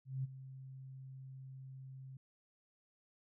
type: tone with ADSR envelope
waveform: sine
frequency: 132.5 Hz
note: C3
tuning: 22 cents sharp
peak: -34 dBFS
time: 0.05-2.17 s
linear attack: 190 ms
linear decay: 21 ms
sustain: -14 dB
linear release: 3 ms
effects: none